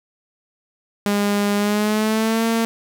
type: tone with pitch glide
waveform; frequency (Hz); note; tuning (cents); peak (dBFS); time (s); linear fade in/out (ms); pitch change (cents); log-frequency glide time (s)
sawtooth; 203.9 to 227.6; G#3 to A#3; -32 to -41; -13; 1.06-2.65; 0; +191; 1.56-2.45
effects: 8-bit